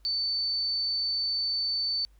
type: tone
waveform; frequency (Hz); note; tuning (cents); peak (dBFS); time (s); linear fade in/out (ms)
sine; 4527; C#8; +36; -26; 0.05-2.05; 0
effects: added 50 Hz sine -55 dBFS peak until 2.19 s + pink hiss -70 dBFS RMS until 2.19 s